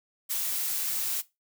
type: noise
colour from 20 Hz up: blue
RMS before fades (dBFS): -30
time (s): 0.29-1.22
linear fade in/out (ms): 20
effects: noise-tail reverb RT60 0.2 s tail -17 dB re dry